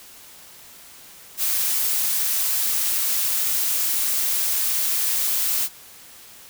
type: noise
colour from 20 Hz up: blue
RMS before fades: -22 dBFS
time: 1.37-5.69 s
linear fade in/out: 50 ms
effects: white hiss -45 dBFS RMS until 6.49 s